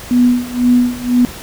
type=tone with tremolo; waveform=sine; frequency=245.7 Hz; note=B3; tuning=9 cents flat; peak=-6 dBFS; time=0.11-1.25 s; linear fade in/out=0 ms; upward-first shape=sine; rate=2 Hz; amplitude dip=90%; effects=pink hiss -31 dBFS RMS until 1.42 s